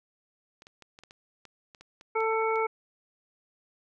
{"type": "clicks", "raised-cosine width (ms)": 0.2, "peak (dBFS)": -32, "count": 12, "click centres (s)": [0.621, 0.669, 0.823, 0.989, 1.036, 1.109, 1.453, 1.748, 1.81, 2.011, 2.205, 2.558]}
{"type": "harmonic tone", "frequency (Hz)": 444.4, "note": "A4", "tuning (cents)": 17, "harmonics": [1, 2, 3, 5], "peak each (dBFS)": [-27, -30, -32, -34], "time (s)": [2.15, 2.67], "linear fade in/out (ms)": 10}
{"effects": []}